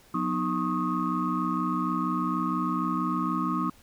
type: tone cluster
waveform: sine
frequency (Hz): 179.9 / 246.3 / 310.5 / 1091 / 1253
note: F#3 / B3 / D#4 / C#6 / D#6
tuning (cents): -48 / -5 / -3 / -28 / +12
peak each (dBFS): -31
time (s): 0.14-3.7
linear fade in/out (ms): 5
effects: tanh soft clip ceiling -15 dBFS + pink hiss -57 dBFS RMS until 3.82 s